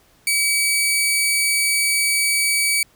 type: tone pair together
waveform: sawtooth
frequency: 2282 / 4564 Hz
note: C#7 / C#8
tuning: +50 / +50 cents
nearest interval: octave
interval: 1200 cents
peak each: -15 dBFS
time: 0.27-2.83 s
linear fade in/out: 2 ms
effects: pink hiss -56 dBFS RMS until 2.95 s

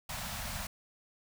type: band-stop noise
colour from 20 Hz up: pink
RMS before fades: -39 dBFS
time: 0.09-0.67 s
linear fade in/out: 5 ms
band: 220 to 580 Hz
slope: 48 dB/octave
effects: none

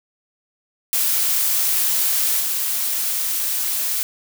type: noise with level steps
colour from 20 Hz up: blue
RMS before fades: -19 / -22 dBFS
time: 0.93-4.03 s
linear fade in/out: 0 ms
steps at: 2.4 s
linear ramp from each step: 10 ms
effects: none

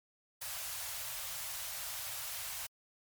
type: band-stop noise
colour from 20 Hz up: white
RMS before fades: -41 dBFS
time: 0.41-2.67 s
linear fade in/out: 10 ms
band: 140 to 560 Hz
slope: 48 dB/octave
effects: MP3 96 kbps

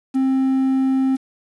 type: tone with quantisation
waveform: triangle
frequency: 264.7 Hz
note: C4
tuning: 20 cents sharp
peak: -13 dBFS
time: 0.14-1.17 s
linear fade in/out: 20 ms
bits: 7
effects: resampled to 24000 Hz

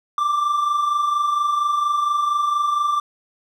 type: tone pair together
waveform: triangle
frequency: 1154.7 / 1179 Hz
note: D6 / D6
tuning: -30 / +6 cents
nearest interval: unison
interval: 36 cents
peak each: -25 / -16 dBFS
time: 0.18-3 s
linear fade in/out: 2 ms
effects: none

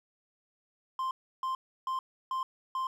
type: tone bursts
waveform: triangle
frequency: 1046.5 Hz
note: C6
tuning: in tune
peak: -28 dBFS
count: 5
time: 0.99-2.87 s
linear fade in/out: 2 ms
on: 120 ms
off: 320 ms
effects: none

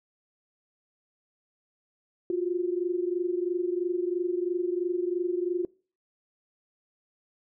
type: tone pair together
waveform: sine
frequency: 349.2 / 372.2 Hz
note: F4 / F#4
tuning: 0 / +10 cents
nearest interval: minor second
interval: 110 cents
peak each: -27 / -30 dBFS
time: 2.3-5.65 s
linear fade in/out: 2 ms
effects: noise-tail reverb RT60 0.4 s tail -25 dB re dry

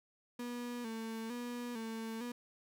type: tone with vibrato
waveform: 35% pulse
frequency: 233.1 Hz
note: A#3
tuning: in tune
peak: -38 dBFS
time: 0.39-2.32 s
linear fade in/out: 5 ms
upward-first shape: square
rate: 1.1 Hz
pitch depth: 66 cents each way
effects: none

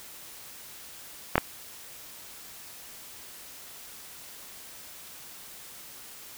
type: clicks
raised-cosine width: 0.5 ms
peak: -5 dBFS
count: 2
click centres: 1.356 / 1.38 s
effects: white hiss -46 dBFS RMS until 6.37 s

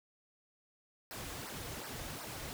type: noise with flanger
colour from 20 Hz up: pink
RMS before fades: -44 dBFS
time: 1.11-2.53 s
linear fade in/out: 0 ms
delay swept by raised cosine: 0.28 to 5.28 ms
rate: 2.7 Hz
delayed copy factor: -0.85
effects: none

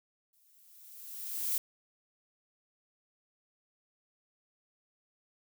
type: noise with exponential growth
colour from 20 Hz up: violet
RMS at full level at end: -30 dBFS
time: 0.33-1.58 s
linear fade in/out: 2 ms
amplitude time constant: 270 ms
effects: none

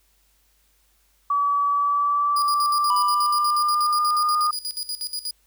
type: tone with pitch glide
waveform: sine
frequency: 1144 to 1219 Hz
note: D6 to D#6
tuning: -46 to -36 cents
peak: -18 dBFS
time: 1.3-4.51 s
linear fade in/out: 5 ms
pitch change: +110 cents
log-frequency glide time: 1.68-4.38 s
type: tone with tremolo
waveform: sawtooth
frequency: 4907 Hz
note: D#8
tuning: 25 cents flat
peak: -23 dBFS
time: 2.36-5.31 s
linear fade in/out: 5 ms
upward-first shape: square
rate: 8.3 Hz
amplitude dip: 80%
type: tone with exponential decay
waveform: triangle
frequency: 987.8 Hz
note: B5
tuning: in tune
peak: -19 dBFS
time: 2.9-4.33 s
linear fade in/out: 2 ms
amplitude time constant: 310 ms
effects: added 50 Hz sine -64 dBFS peak until 5.46 s + white hiss -64 dBFS RMS until 5.46 s

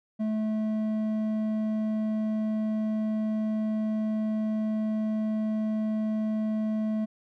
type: tone with hard clipping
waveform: sine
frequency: 216.7 Hz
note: A3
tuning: 26 cents flat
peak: -27 dBFS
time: 0.19-7.06 s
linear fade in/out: 20 ms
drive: 6 dB
effects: none

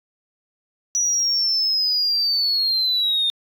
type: linear sweep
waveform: sine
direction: down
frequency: 5880 to 3631 Hz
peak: -16 dBFS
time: 0.95-3.3 s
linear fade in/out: 0 ms
effects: tanh soft clip ceiling -14 dBFS

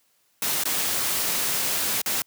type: noise with dropouts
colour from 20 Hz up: white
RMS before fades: -25 dBFS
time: 0.42-2.22 s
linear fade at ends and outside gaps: 2 ms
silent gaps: 0.637-0.654 / 2.017-2.06 s
effects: white hiss -66 dBFS RMS until 2.26 s + high-pass 100 Hz 12 dB/octave

